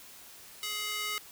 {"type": "tone with high-pass filter sweep", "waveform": "square", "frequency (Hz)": 420.8, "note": "G#4", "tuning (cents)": 23, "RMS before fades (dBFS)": -35, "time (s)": [0.63, 1.18], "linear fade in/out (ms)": 0, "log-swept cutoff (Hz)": [2700, 1800], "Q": 1.1, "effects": ["white hiss -51 dBFS RMS until 1.31 s"]}